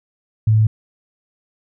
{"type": "tone", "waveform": "sine", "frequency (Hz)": 109, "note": "A2", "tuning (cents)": -16, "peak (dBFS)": -10, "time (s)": [0.47, 0.67], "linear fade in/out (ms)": 5, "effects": []}